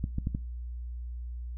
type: clicks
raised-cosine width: 5 ms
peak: -18 dBFS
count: 4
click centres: 0.041 / 0.184 / 0.271 / 0.349 s
effects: noise-tail reverb RT60 0.3 s tail -20 dB re dry + added 60 Hz sine -35 dBFS peak until 1.57 s